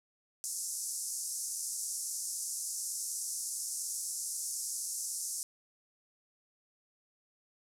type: band-pass noise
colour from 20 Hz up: white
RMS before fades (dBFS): -38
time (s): 0.44-5.43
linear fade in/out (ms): 0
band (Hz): 5400 to 11000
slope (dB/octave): 48
effects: none